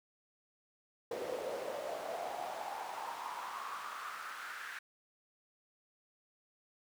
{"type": "noise with high-pass filter sweep", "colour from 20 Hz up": "brown", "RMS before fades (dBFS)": -42, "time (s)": [1.11, 4.79], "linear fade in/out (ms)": 5, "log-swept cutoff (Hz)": [460, 1600], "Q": 4.8, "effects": []}